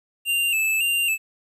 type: tone with vibrato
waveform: square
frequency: 2702 Hz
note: E7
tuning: 42 cents sharp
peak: -20 dBFS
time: 0.25-1.18 s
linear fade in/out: 50 ms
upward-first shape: square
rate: 1.8 Hz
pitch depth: 52 cents each way
effects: 10-bit